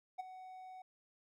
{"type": "tone with ADSR envelope", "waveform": "triangle", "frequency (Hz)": 746, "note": "F#5", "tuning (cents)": 14, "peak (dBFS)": -34, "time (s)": [0.18, 0.82], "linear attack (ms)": 19, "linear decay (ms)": 15, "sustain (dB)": -13, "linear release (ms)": 4, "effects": []}